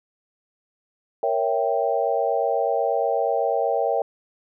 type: chord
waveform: sine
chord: A# diminished seventh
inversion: none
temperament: equal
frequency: 466.2 / 554.4 / 659.3 / 784 Hz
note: A#4 / C#5 / E5 / G5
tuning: 0 / 0 / 0 / 0 cents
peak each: -25 dBFS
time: 1.23-4.02 s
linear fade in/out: 2 ms
effects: none